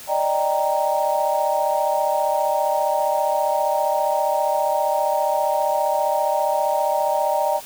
sine chord, Eb major seventh, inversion third, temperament equal, 587.3 / 622.3 / 784 / 932.3 Hz, D5 / Eb5 / G5 / Bb5, 0 / 0 / 0 / 0 cents, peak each -23 / -24 / -23 / -23 dBFS, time 0.07-7.61 s, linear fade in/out 50 ms, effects white hiss -39 dBFS RMS until 7.65 s

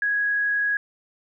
sine tone with frequency modulation, 1661.2 Hz, G#6, in tune, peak -20 dBFS, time 0.02-0.77 s, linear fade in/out 2 ms, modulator 31.5 Hz, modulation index 0.25, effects none

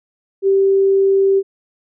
sine tone, 390 Hz, G4, 9 cents flat, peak -10 dBFS, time 0.42-1.43 s, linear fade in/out 50 ms, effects none

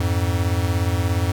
square beating tone pair, 87.31 / 104.31 Hz, F2 / G#2, 0 / +8 cents, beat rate 17 Hz, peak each -21 / -23 dBFS, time 0-1.32 s, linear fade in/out 5 ms, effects none

